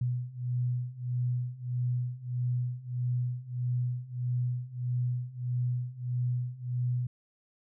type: beating tone pair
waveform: sine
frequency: 122.7 / 124.3 Hz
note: B2 / B2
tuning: -11 / +12 cents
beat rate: 1.6 Hz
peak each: -33 / -31 dBFS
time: 0.01-7.07 s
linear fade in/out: 5 ms
effects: none